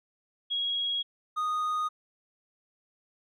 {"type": "tone pair in turn", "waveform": ["sine", "triangle"], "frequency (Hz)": [3306, 1238.4], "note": ["G#7", "D#6"], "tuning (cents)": [-9, -9], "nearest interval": "octave + perfect fourth", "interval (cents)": 1700, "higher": "first", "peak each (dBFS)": [-27, -25], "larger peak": "second", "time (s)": [[0.5, 1.03], [1.36, 1.89]], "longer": "neither", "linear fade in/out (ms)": 20, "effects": []}